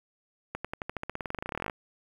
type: accelerating click train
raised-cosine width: 0.5 ms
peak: -18 dBFS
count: 26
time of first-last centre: 0.55-1.698 s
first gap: 96 ms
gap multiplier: 0.93
effects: 8-bit